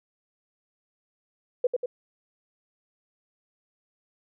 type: tone with echo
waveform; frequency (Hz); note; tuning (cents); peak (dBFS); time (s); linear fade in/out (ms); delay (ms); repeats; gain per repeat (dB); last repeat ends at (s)
sine; 494.9; B4; +4; -18; 1.64-1.67; 5; 95; 2; -4; 1.86
effects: none